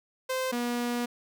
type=tone pair in turn; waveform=sawtooth; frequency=518 / 241 Hz; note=C5 / B3; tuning=-17 / -42 cents; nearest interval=octave + minor second; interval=1325 cents; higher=first; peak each=-24 dBFS; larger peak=neither; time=0.29-0.52 / 0.52-1.06 s; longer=second; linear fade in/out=10 ms; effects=none